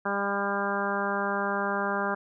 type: harmonic tone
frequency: 200 Hz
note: G3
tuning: 35 cents sharp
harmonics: 1 / 2 / 3 / 4 / 5 / 6 / 7 / 8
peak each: -34 / -34 / -34 / -34 / -34 / -34 / -34 / -34 dBFS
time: 0.05-2.15 s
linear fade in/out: 10 ms
effects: none